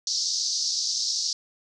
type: band-pass noise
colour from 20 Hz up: white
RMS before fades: -27 dBFS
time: 0.07-1.33 s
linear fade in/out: 2 ms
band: 4400 to 5900 Hz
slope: 48 dB/octave
effects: none